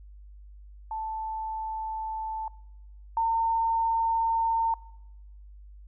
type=tone pair in turn; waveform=sine; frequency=880 / 908.4 Hz; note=A5 / A#5; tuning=0 / -45 cents; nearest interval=minor second; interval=55 cents; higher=second; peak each=-30 / -22 dBFS; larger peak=second; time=0.91-2.48 / 3.17-4.74 s; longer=neither; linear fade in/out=2 ms; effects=noise-tail reverb RT60 0.9 s tail -23 dB re dry + added 50 Hz sine -45 dBFS peak until 5.87 s